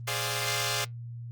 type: chord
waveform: 5% pulse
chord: D half-diminished seventh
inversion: second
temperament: equal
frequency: 415.3 / 523.3 / 587.3 / 698.5 Hz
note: Ab4 / C5 / D5 / F5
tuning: 0 / 0 / 0 / 0 cents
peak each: -22 dBFS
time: 0.07-0.85 s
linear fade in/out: 10 ms
effects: added 118 Hz sine -37 dBFS peak until 1.31 s + Opus 32 kbps